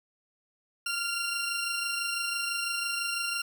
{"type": "tone pair together", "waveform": "20% pulse", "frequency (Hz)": [1392, 2758], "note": ["F6", "F7"], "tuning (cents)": [-6, -22], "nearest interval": "octave", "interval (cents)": 1184, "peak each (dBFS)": [-27, -28], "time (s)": [0.86, 3.42], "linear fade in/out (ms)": 5, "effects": []}